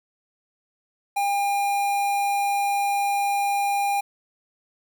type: tone with notch filter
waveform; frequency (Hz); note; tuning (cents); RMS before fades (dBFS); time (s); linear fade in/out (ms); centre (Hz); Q
square; 804; G5; +44; -23; 1.16-4.01; 10; 4900; 1.4
effects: 9-bit